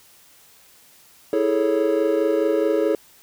triangle chord, A major seventh, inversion second, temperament equal with one note detuned, 326.2 / 415.3 / 440 / 554.4 Hz, E4 / G#4 / A4 / C#5, -18 / 0 / 0 / 0 cents, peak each -21 dBFS, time 1.33-2.95 s, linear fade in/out 2 ms, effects white hiss -52 dBFS RMS until 3.22 s

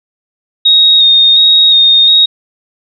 sine tone with vibrato, 3729 Hz, A#7, in tune, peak -3 dBFS, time 0.65-2.26 s, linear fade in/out 10 ms, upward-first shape square, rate 1.4 Hz, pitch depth 18 cents each way, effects none

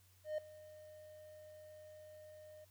triangle tone with ADSR envelope, 613 Hz, D#5, 26 cents flat, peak -33 dBFS, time 0.24-2.65 s, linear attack 140 ms, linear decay 5 ms, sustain -19 dB, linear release 12 ms, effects added 92 Hz sine -67 dBFS peak until 2.7 s + white hiss -71 dBFS RMS until 2.7 s

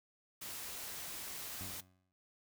white noise, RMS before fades -45 dBFS, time 0.41-1.81 s, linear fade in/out 10 ms
20% pulse tone with exponential decay, 92.5 Hz, F#2, in tune, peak -39 dBFS, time 1.61-2.12 s, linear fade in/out 0 ms, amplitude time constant 110 ms
effects noise-tail reverb RT60 0.2 s tail -19 dB re dry

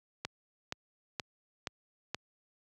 click train, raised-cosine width 0.2 ms, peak -17 dBFS, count 5, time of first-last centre 0.25-2.146 s, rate 2.11 Hz, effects high-pass 80 Hz 12 dB/octave

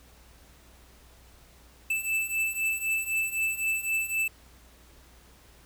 square beating tone pair, 2637 / 2640.9 Hz, E7 / E7, 0 / +3 cents, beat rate 3.9 Hz, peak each -32 / -29 dBFS, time 1.9-4.28 s, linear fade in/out 5 ms, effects added 60 Hz sine -56 dBFS peak until 5.65 s + pink hiss -57 dBFS RMS until 5.65 s

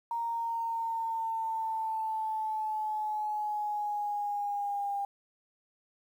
sine linear sweep, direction down, 932.3 to 801 Hz, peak -30 dBFS, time 0.11-5.05 s, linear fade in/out 2 ms, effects 10-bit

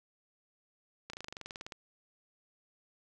slowing click train, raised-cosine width 0.2 ms, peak -25 dBFS, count 15, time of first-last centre 1.1-1.722 s, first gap 34 ms, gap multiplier 1.04, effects none

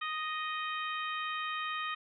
harmonic tone, 622.3 Hz, D#5, in tune, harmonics 2 / 3 / 4 / 5 / 6, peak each -36 / -40 / -42 / -44 / -46 dBFS, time 0.01-1.95 s, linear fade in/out 10 ms, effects none

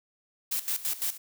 blue noise with tremolo, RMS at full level -29 dBFS, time 0.51-1.18 s, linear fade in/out 10 ms, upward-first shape square, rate 5.9 Hz, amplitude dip 80%, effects none

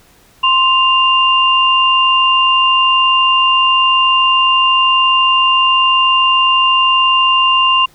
sine tone pair together, 1046.5 / 2794 Hz, C6 / F7, 0 / 0 cents, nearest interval octave + perfect fourth, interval 1700 cents, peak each -11 dBFS, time 0.43-7.86 s, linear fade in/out 10 ms, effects pink hiss -48 dBFS RMS until 7.94 s

